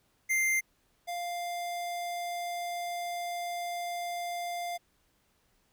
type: tone pair in turn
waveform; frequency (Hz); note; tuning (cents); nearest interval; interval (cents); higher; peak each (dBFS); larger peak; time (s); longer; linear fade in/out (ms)
square; 2093 / 698.5; C7 / F5; 0 / 0; octave + perfect fifth; 1900; first; -26 / -34; first; 0.29-0.61 / 1.07-4.78; second; 20
effects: pink hiss -71 dBFS RMS until 5.72 s